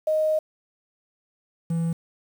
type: tone pair in turn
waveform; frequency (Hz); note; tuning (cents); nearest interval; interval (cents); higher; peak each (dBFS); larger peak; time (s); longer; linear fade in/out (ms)
sine / triangle; 622.3 / 166.16; D#5 / E3; 0 / +14; octave + major seventh; 2286; first; -19 / -20; first; 0.07-0.39 / 1.7-1.93; first; 5
effects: 8-bit